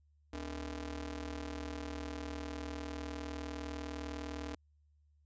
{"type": "ring-modulated tone", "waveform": "sawtooth", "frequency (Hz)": 182.1, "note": "F#3", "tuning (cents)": -27, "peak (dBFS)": -33, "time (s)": [0.33, 4.55], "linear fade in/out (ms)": 5, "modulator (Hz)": 111, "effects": ["added 74 Hz sine -66 dBFS peak until 5.25 s", "resampled to 16000 Hz"]}